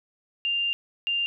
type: tone pair in turn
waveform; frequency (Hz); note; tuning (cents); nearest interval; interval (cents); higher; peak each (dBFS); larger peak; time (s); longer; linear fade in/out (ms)
sine; 2794 / 2794; F7 / F7; 0 / 0; unison; 0; neither; -23; neither; 0.45-0.73 / 1.07-1.26; first; 0
effects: none